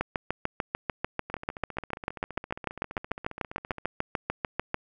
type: two click trains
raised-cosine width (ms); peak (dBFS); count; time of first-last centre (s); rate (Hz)
0.5; -23 / -12; 39 / 33; 1.3-3.85 / 0.01-4.744; 14.9 / 6.76
effects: none